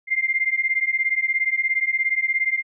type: beating tone pair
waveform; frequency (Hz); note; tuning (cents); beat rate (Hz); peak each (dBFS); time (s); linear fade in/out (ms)
sine; 2093 / 2110; C7 / C7; 0 / +14; 17; -22; 0.07-2.63; 50
effects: none